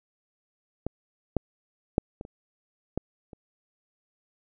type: clicks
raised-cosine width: 2 ms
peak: -16 / -10 / -7 / -23 / -29 / -14 / -30 dBFS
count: 7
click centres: 0.866 / 1.367 / 1.981 / 2.211 / 2.251 / 2.976 / 3.332 s
effects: none